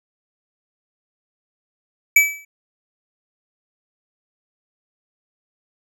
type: tone with exponential decay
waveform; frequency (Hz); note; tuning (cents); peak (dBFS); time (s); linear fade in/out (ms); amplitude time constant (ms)
square; 2300; D7; -37; -7; 2.16-2.45; 5; 62
effects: none